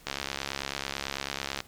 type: click train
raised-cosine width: 0.2 ms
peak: -13 dBFS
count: 107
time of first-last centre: 0.07-1.604 s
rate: 69.1 Hz
effects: pink hiss -55 dBFS RMS until 1.67 s + MP3 96 kbps